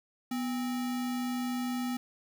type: tone with sample-and-hold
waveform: sine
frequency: 246.9 Hz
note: B3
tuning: in tune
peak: -30 dBFS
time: 0.31-1.97 s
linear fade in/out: 5 ms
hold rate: 1050 Hz
effects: none